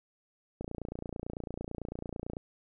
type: click train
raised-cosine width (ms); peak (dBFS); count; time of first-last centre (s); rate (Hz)
2; -24; 52; 0.61-2.369; 29
effects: none